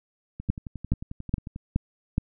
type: two click trains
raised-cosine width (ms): 5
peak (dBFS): -10 / -23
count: 5 / 14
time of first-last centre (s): 0.5-2.181 / 0.4-1.561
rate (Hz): 2.38 / 11.2
effects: none